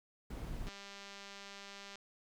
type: noise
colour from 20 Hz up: brown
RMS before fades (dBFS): -42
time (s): 0.3-0.69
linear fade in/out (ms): 5
type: click train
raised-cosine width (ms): 0.2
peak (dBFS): -33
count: 257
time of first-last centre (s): 0.67-1.956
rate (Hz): 199
effects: none